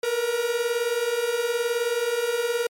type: beating tone pair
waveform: 45% pulse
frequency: 460 / 479 Hz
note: A#4 / A#4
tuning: -23 / +47 cents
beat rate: 19 Hz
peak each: -28 / -24 dBFS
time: 0.03-2.67 s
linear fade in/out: 5 ms
effects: MP3 64 kbps